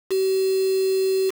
sine tone with quantisation, 381.6 Hz, G4, 47 cents flat, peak -18 dBFS, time 0.1-1.31 s, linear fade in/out 20 ms, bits 5, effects none

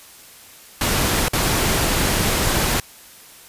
pink noise with dropouts, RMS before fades -19 dBFS, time 0.81-2.8 s, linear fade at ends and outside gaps 2 ms, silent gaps 1.284-1.333 s, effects white hiss -44 dBFS RMS until 3.48 s + resampled to 32000 Hz

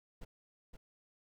brown noise with echo, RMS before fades -45 dBFS, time 0.21-0.25 s, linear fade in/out 10 ms, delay 520 ms, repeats 1, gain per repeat -5 dB, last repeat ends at 0.77 s, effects none

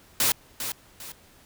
white noise with echo, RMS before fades -22 dBFS, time 0.2-0.32 s, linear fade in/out 2 ms, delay 400 ms, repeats 2, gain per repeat -9 dB, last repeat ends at 1.12 s, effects pink hiss -55 dBFS RMS until 1.45 s

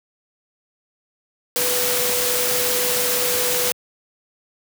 sine tone in noise, 493.9 Hz, B4, in tune, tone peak -25 dBFS, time 1.56-3.72 s, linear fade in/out 0 ms, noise white, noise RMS -21 dBFS, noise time 1.56-3.72 s, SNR -7 dB, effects high-pass 100 Hz 12 dB/octave

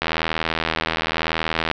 click train, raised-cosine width 0.3 ms, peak -4 dBFS, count 138, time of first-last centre 0.02-1.713 s, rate 80.9 Hz, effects low-pass 5000 Hz 12 dB/octave

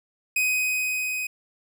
45% pulse tone with level ramp, 2509 Hz, D#7, 14 cents sharp, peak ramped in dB -20 to -27 dBFS, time 0.36-1.27 s, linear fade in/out 5 ms, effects none

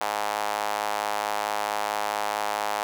sawtooth tone with high-pass filter, 104.5 Hz, G#2, 11 cents sharp, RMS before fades -28 dBFS, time 0.01-2.83 s, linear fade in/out 0 ms, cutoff 790 Hz, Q 2.6, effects none

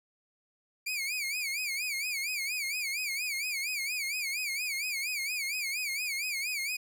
sawtooth tone with vibrato, 2320 Hz, D7, 22 cents flat, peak -28 dBFS, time 0.86-6.77 s, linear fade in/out 10 ms, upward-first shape sine, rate 4.3 Hz, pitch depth 150 cents each way, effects none

